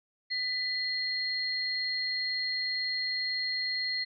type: tone pair together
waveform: sine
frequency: 1995 / 4234 Hz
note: B6 / C8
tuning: +17 / +20 cents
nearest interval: octave + minor second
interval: 1303 cents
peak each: -33 / -31 dBFS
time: 0.3-4.05 s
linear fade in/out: 20 ms
effects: none